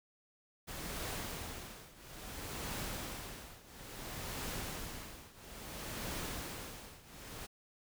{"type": "noise with tremolo", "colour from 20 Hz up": "pink", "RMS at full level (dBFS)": -40, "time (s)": [0.67, 7.47], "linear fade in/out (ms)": 20, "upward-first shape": "triangle", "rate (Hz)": 0.59, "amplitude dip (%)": 90, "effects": []}